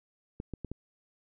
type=clicks; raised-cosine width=3 ms; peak=-24 dBFS; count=4; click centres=0.401 / 0.537 / 0.647 / 0.716 s; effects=none